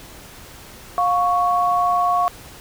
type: tone pair together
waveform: sine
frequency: 708.7 / 1111 Hz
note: F5 / C#6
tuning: +25 / +4 cents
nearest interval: minor sixth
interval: 779 cents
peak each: -18 dBFS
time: 0.98-2.28 s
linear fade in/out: 0 ms
effects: pink hiss -41 dBFS RMS until 2.6 s